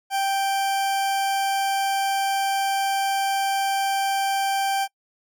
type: tone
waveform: 40% pulse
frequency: 784 Hz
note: G5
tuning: in tune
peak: -20 dBFS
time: 0.1-4.88 s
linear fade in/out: 50 ms
effects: noise-tail reverb RT60 0.1 s tail -24 dB re dry